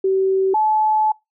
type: tone pair in turn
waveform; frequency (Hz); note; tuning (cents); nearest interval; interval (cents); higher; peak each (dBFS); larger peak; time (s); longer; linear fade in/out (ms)
sine; 382.8 / 862.3; G4 / A5; -41 / -35; octave + major second; 1406; second; -14; neither; 0.04-0.54 / 0.54-1.12; second; 5
effects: noise-tail reverb RT60 0.2 s tail -24 dB re dry